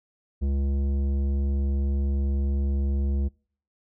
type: tone with tanh clipping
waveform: triangle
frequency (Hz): 69.3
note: C#2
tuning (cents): 0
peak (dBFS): -24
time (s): 0.41-3.29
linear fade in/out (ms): 20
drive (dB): 16
effects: noise-tail reverb RT60 0.5 s tail -26 dB re dry